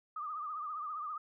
sine tone with vibrato, 1219 Hz, D#6, 36 cents flat, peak -37 dBFS, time 0.16-1.18 s, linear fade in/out 5 ms, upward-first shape triangle, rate 15 Hz, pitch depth 96 cents each way, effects none

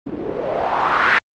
blue noise with low-pass filter sweep, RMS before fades -18 dBFS, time 0.06-1.19 s, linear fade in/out 10 ms, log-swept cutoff 280 to 1800 Hz, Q 3, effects low-pass 4000 Hz 12 dB/octave + Opus 32 kbps

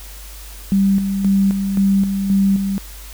sine tone with tremolo, 196 Hz, G3, in tune, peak -11 dBFS, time 0.72-2.78 s, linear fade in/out 0 ms, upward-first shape square, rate 1.9 Hz, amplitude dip 50%, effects added 50 Hz sine -34 dBFS peak until 3.13 s + white hiss -39 dBFS RMS until 3.13 s

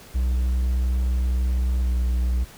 triangle tone with pitch glide, 62.5 to 61.43 Hz, B1 to B1, +21 to -9 cents, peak -17 dBFS, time 0.14-2.45 s, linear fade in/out 20 ms, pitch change -30 cents, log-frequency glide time 1.8-1.93 s, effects pink hiss -46 dBFS RMS until 2.57 s

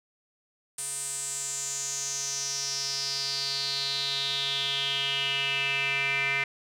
square tone with band-pass filter sweep, 138.59 Hz, C#3, in tune, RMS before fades -30 dBFS, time 0.78-6.44 s, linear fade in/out 5 ms, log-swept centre 8900 to 2200 Hz, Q 6.1, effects none

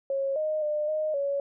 sine tone with pitch steps, 546 / 618 / 601 / 618 / 561 Hz, C#5 / D#5 / D5 / D#5 / C#5, -26 / -12 / +40 / -12 / +21 cents, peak -25 dBFS, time 0.1-1.4 s, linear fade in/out 2 ms, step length 260 ms, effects none

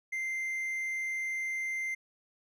triangle tone, 2087 Hz, C7, 5 cents flat, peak -30 dBFS, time 0.12-1.95 s, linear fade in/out 10 ms, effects none

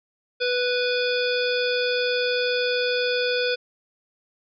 harmonic tone, 493.9 Hz, B4, in tune, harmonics 1 / 3 / 5 / 7 / 9 / 10, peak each -23 / -28 / -30 / -31 / -33 / -33 dBFS, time 0.4-3.56 s, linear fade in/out 20 ms, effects none

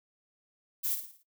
violet noise with echo, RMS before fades -31 dBFS, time 0.83-0.96 s, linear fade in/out 20 ms, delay 55 ms, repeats 5, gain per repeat -7 dB, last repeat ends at 1.235 s, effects noise-tail reverb RT60 0.1 s tail -18 dB re dry

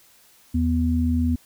sine tone pair together, 81.9 / 245.4 Hz, E2 / B3, -11 / -11 cents, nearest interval octave + perfect fifth, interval 1900 cents, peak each -21 dBFS, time 0.54-1.36 s, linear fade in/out 10 ms, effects white hiss -55 dBFS RMS until 1.45 s

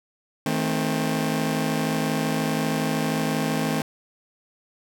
sawtooth chord, A diminished, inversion second, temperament just, 158.4 / 220 / 264 Hz, Eb3 / A3 / C4, +31 / 0 / +16 cents, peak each -23 / -23 / -23 dBFS, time 0.46-3.82 s, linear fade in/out 2 ms, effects none

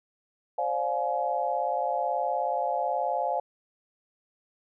sine chord, D half-diminished seventh, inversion third, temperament just, 528.6 / 587.3 / 704.8 / 845.8 Hz, C5 / D5 / F5 / Ab5, +18 / 0 / +16 / +31 cents, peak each -32 / -33 / -29 / -30 dBFS, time 0.58-3.4 s, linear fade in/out 5 ms, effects none

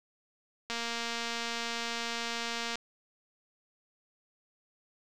click train, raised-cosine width 0.2 ms, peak -18 dBFS, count 480, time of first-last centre 0.7-2.756 s, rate 233 Hz, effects none

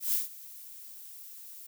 violet noise with ADSR envelope, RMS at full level -27 dBFS, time 0-1.67 s, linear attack 130 ms, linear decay 150 ms, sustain -20 dB, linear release 9 ms, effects none

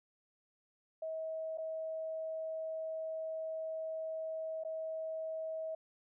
sine tone with dropouts, 640 Hz, D#5, 49 cents sharp, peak -37 dBFS, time 1.02-5.75 s, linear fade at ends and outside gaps 5 ms, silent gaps 1.575-1.582 / 4.637-4.648 s, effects none

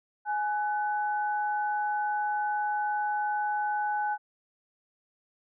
sine tone pair together, 837 / 1499.6 Hz, G#5 / F#6, +13 / +23 cents, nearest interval minor seventh, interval 1010 cents, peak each -27 / -34 dBFS, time 0.25-4.18 s, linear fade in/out 50 ms, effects none

